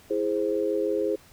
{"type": "chord", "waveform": "sine", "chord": "E augmented", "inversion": "none", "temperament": "equal", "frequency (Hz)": [329.6, 415.3, 523.3], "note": ["E4", "G#4", "B#4"], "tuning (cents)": [0, 0, 0], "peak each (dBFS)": [-29, -26, -28], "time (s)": [0.1, 1.16], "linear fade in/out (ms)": 10, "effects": ["pink hiss -54 dBFS RMS until 1.32 s"]}